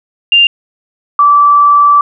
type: tone pair in turn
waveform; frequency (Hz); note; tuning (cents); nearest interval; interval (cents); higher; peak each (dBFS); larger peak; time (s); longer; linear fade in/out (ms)
sine; 2794 / 1160.9; F7 / D6; 0 / -20; octave + minor third; 1520; first; -3; neither; 0.32-0.47 / 1.19-2.01; second; 2
effects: none